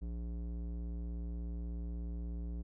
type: tone with low-pass filter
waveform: square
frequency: 58.27 Hz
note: A#1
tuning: in tune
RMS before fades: -40 dBFS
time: 0.01-2.63 s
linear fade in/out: 20 ms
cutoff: 310 Hz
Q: 0.83
effects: none